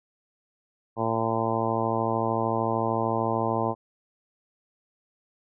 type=harmonic tone; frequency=113.3 Hz; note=A#2; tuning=49 cents flat; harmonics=1 / 2 / 3 / 4 / 5 / 6 / 7 / 8 / 9; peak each=-32 / -32 / -32 / -32 / -32 / -32 / -32 / -32 / -32 dBFS; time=0.96-3.75 s; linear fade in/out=50 ms; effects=none